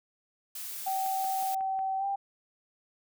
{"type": "noise", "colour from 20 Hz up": "blue", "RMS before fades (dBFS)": -39, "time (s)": [0.55, 1.55], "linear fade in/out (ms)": 5}
{"type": "tone with pitch glide", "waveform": "sine", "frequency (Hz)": [768, 791.9], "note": ["G5", "G5"], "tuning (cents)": [-36, 17], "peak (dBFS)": -28, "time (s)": [0.86, 2.16], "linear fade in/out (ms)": 10, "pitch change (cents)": 53, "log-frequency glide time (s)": [1.98, 2.05]}
{"type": "click train", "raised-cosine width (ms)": 0.5, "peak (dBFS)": -35, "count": 6, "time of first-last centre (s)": [0.88, 1.791], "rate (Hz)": 5.49}
{"effects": []}